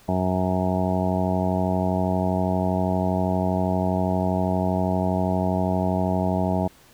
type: harmonic tone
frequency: 92.5 Hz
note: F#2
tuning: in tune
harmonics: 1 / 2 / 3 / 4 / 5 / 6 / 7 / 8 / 9 / 10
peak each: -27 / -24 / -30 / -32 / -35 / -38 / -27 / -36 / -31 / -35 dBFS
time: 0.08-6.68 s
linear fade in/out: 10 ms
effects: pink hiss -53 dBFS RMS until 6.93 s